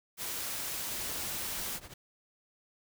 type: noise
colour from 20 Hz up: white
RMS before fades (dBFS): -37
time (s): 0.17-1.8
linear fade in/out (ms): 50
type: noise with tremolo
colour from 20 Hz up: pink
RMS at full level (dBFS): -45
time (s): 0.91-1.94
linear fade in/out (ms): 5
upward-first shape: triangle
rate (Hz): 12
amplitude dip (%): 85
effects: none